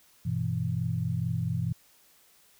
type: chord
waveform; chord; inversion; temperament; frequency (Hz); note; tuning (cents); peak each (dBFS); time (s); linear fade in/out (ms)
sine; E minor; first; equal with one note detuned; 98 / 122.55 / 164.81; G2 / B2 / E3; 0 / -13 / 0; -33 / -30 / -31; 0.25-1.73; 10
effects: white hiss -61 dBFS RMS until 2.59 s